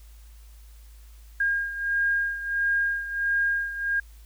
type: beating tone pair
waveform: sine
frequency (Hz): 1618 / 1619.5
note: G#6 / G#6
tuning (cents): -46 / -44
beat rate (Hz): 1.5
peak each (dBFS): -24 / -29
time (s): 1.4-4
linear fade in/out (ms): 5
effects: added 54 Hz sine -45 dBFS peak until 4.25 s + white hiss -59 dBFS RMS until 4.25 s